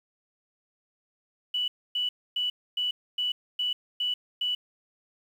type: tone bursts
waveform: sine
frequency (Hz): 2960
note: F#7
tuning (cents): 0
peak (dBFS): -25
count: 8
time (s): 1.54-4.55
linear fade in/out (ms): 5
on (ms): 140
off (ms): 270
effects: 9-bit